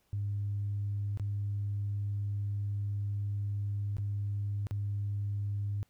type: tone with dropouts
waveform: sine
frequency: 101.6 Hz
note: G#2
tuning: 38 cents flat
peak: -30 dBFS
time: 0.13-5.83 s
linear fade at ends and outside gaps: 0 ms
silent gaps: 1.174-1.197 / 3.968-3.983 / 4.669-4.71 s
effects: tanh soft clip ceiling -26 dBFS + pink hiss -73 dBFS RMS until 5.89 s